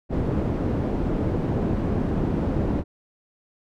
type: low-pass noise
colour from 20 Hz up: white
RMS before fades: -24 dBFS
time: 0.09-2.84 s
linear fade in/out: 50 ms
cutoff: 290 Hz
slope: 12 dB/octave
effects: none